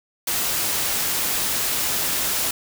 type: noise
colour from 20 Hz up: white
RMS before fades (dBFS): -23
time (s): 0.27-2.51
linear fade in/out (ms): 5
effects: none